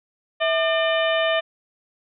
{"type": "harmonic tone with a mistuned harmonic", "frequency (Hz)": 600, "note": "D5", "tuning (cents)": 37, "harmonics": [1, 2, 3, 4, 5, 6], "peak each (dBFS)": [-20, -28, -26, -30, -28, -33], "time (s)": [0.4, 1.41], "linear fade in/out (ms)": 20, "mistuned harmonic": 1, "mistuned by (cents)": 140, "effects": []}